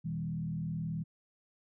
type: tone with frequency modulation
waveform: sine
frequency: 162.3 Hz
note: E3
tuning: 27 cents flat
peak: -33 dBFS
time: 0.04-1.04 s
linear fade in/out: 20 ms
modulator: 38.9 Hz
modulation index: 0.89
effects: none